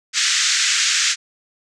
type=band-pass noise; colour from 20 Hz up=white; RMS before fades=-18 dBFS; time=0.13-1.16 s; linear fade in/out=50 ms; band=1400 to 7400 Hz; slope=48 dB/octave; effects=none